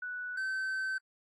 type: tone pair in turn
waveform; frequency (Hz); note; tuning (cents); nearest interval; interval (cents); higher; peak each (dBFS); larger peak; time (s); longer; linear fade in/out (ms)
sine / triangle; 1480 / 1538.9; F#6 / G6; 0 / -32; minor second; 68; second; -36 / -30; second; 0.02-0.37 / 0.37-0.98; second; 5
effects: AAC 32 kbps